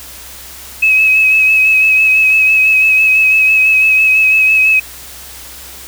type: tone with vibrato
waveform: sine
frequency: 2565 Hz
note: E7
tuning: 48 cents flat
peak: -6 dBFS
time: 0.82-4.8 s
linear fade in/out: 10 ms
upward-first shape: sine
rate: 6 Hz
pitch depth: 27 cents each way
effects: added 64 Hz sine -40 dBFS peak until 5.87 s + white hiss -32 dBFS RMS until 5.87 s